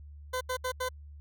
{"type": "tone bursts at uneven times", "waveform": "20% pulse", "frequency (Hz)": 509, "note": "C5", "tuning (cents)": -48, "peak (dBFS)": -25, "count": 4, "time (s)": [[0.33, 0.41], [0.49, 0.57], [0.64, 0.72], [0.8, 0.89]], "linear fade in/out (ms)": 10, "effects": ["added 73 Hz sine -45 dBFS peak until 1.2 s"]}